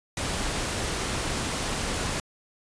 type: noise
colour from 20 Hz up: pink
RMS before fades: -29 dBFS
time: 0.17-2.2 s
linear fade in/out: 2 ms
effects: resampled to 22050 Hz